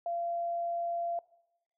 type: tone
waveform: sine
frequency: 686 Hz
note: F5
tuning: 31 cents flat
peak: -31 dBFS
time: 0.06-1.19 s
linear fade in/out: 2 ms
effects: noise-tail reverb RT60 0.9 s tail -20 dB re dry